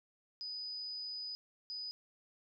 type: tone bursts at uneven times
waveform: sine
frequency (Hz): 4978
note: D#8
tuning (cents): 0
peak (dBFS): -40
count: 2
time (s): 0.41-1.35 / 1.7-1.91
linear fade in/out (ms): 0
effects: none